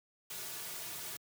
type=noise with comb filter; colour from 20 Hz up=white; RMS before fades=-43 dBFS; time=0.3-1.17 s; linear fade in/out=5 ms; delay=3.8 ms; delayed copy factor=-0.65; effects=high-pass 100 Hz 12 dB/octave